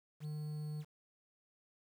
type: tone with quantisation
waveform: triangle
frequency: 151.3 Hz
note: D#3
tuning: 48 cents flat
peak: -37 dBFS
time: 0.2-0.85 s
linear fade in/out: 50 ms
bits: 10
effects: none